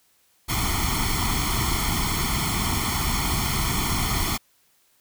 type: noise with comb filter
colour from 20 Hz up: pink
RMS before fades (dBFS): -24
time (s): 0.48-4.38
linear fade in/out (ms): 20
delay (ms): 0.92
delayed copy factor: +1
effects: white hiss -63 dBFS RMS until 5 s